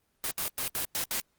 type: noise bursts at uneven times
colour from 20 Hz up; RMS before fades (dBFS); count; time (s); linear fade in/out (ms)
white; -31; 6; 0.24-0.31 / 0.38-0.48 / 0.58-0.68 / 0.75-0.85 / 0.95-1.04 / 1.11-1.2; 0
effects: pink hiss -73 dBFS RMS until 1.38 s + Opus 24 kbps